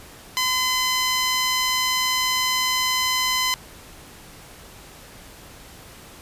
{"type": "tone", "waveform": "10% pulse", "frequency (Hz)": 1020, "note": "C6", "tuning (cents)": -44, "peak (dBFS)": -11, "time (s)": [0.37, 3.54], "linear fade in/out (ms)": 0, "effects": ["pink hiss -44 dBFS RMS until 6.21 s", "resampled to 32000 Hz"]}